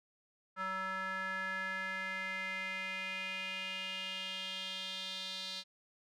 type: tone with band-pass filter sweep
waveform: square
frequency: 189 Hz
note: F#3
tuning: 37 cents sharp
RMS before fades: -40 dBFS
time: 0.56-5.64 s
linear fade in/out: 50 ms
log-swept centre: 1400 to 4000 Hz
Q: 4.5
effects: none

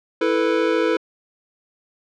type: chord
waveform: square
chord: E suspended fourth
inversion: none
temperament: equal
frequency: 329.6 / 440 / 493.9 Hz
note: E4 / A4 / B4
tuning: 0 / 0 / 0 cents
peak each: -22 / -22 / -22 dBFS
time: 0.21-0.97 s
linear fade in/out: 5 ms
effects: low-pass 3000 Hz 12 dB/octave

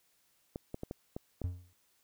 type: clicks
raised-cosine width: 2 ms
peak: -25 dBFS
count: 6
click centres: 0.559 / 0.744 / 0.834 / 0.911 / 1.165 / 1.417 s
type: tone with exponential decay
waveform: triangle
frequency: 89.1 Hz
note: F2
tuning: 35 cents sharp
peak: -27 dBFS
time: 1.44-1.73 s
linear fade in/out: 0 ms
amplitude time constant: 63 ms
effects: white hiss -72 dBFS RMS until 2.03 s

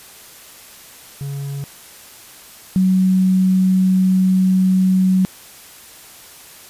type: tone pair in turn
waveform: triangle / sine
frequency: 140 / 186.88 Hz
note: C#3 / F#3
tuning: +18 / +18 cents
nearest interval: perfect fourth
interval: 500 cents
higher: second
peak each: -21 / -11 dBFS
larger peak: second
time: 1.21-1.64 / 2.76-5.25 s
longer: second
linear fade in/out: 0 ms
effects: white hiss -41 dBFS RMS until 6.69 s + resampled to 32000 Hz

